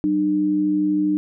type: tone pair together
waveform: sine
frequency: 189.98 / 302.6 Hz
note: F#3 / D#4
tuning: +46 / -48 cents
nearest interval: minor sixth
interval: 806 cents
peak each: -26 / -17 dBFS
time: 0.04-1.17 s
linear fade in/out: 0 ms
effects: none